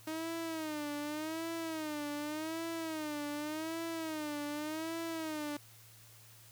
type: tone with vibrato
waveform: sawtooth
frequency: 311.1 Hz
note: D#4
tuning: in tune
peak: -33 dBFS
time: 0.07-5.57 s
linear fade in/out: 5 ms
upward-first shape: sine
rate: 0.86 Hz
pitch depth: 110 cents each way
effects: added 112 Hz sine -60 dBFS peak until 6.51 s + white hiss -59 dBFS RMS until 6.51 s